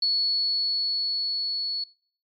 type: tone with level ramp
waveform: sine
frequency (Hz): 4400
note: C#8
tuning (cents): -14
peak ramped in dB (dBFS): -20 to -26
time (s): 0.02-1.84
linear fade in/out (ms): 5
effects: noise-tail reverb RT60 0.5 s tail -22 dB re dry + MP3 96 kbps